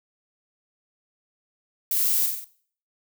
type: noise with echo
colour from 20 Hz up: violet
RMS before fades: -24 dBFS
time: 1.91-2.26 s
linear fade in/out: 2 ms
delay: 46 ms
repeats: 4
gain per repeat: -4 dB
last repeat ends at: 2.444 s
effects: noise-tail reverb RT60 0.5 s tail -17 dB re dry